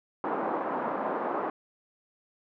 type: band-pass noise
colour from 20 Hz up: white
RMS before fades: -31 dBFS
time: 0.24-1.5 s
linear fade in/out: 2 ms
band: 230 to 1100 Hz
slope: 24 dB/octave
effects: none